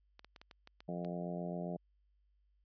clicks, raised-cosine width 0.2 ms, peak -35 dBFS, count 8, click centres 0.194 / 0.246 / 0.362 / 0.415 / 0.512 / 0.674 / 0.805 / 1.048 s
harmonic tone, 87.5 Hz, F2, 4 cents sharp, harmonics 2 / 3 / 4 / 5 / 6 / 7 / 8 / 9, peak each -40 / -49 / -48 / -48 / -52 / -45 / -49 / -57 dBFS, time 0.88-1.77 s, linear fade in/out 10 ms
effects added 50 Hz sine -70 dBFS peak until 2.64 s + resampled to 11025 Hz

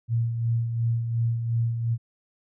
sine tone with tremolo, 116.1 Hz, A#2, 7 cents flat, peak -20 dBFS, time 0.08-1.98 s, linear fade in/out 50 ms, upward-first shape sine, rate 2.8 Hz, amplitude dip 50%, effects none

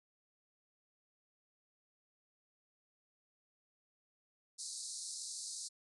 white band-pass noise, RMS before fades -45 dBFS, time 4.58-5.69 s, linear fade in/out 20 ms, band 4000 to 9800 Hz, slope 96 dB/octave, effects none

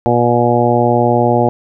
harmonic tone, 120 Hz, B2, 49 cents flat, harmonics 1 / 2 / 3 / 4 / 5 / 6 / 7, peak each -17 / -17 / -17 / -17 / -17 / -17 / -17 dBFS, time 0.06-1.49 s, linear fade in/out 0 ms, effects none

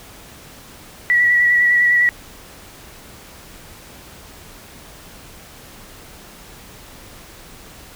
sine tone with vibrato, 1940 Hz, B6, 31 cents flat, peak -11 dBFS, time 1.1-2.09 s, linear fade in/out 0 ms, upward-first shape square, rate 9.9 Hz, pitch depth 17 cents each way, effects pink hiss -41 dBFS RMS until 7.95 s

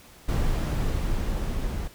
brown noise with level ramp, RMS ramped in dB -23 to -29 dBFS, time 0.28-1.88 s, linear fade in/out 10 ms, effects pink hiss -51 dBFS RMS until 1.94 s

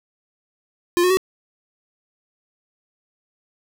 square tone with pitch steps, 349.2 / 363.2 / 377.7 Hz, F4 / F#4 / F#4, 0 / -32 / +36 cents, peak -15 dBFS, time 0.97-1.171 s, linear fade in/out 0 ms, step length 67 ms, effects none

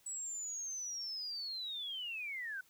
sine linear sweep, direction down, 7902 to 1480 Hz, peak -39 dBFS, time 0.06-2.61 s, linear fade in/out 5 ms, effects white hiss -68 dBFS RMS until 2.69 s

